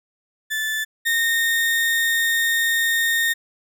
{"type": "tone pair in turn", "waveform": "35% pulse", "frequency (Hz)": [1751, 1840.7], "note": ["A6", "A#6"], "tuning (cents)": [-9, -22], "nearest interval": "minor second", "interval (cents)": 87, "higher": "second", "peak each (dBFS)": [-20, -16], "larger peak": "second", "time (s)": [[0.5, 0.85], [1.05, 3.34]], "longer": "second", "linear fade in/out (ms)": 20, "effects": []}